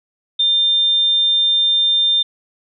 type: tone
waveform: sine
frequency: 3600 Hz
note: A7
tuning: 39 cents sharp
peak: -12 dBFS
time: 0.39-2.23 s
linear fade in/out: 10 ms
effects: none